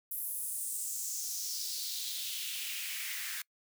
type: noise with high-pass filter sweep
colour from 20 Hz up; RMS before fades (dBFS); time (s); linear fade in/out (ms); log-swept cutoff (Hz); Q
white; -38; 0.11-3.42; 5; 12000 to 1700; 2.9
effects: noise-tail reverb RT60 0.1 s tail -25 dB re dry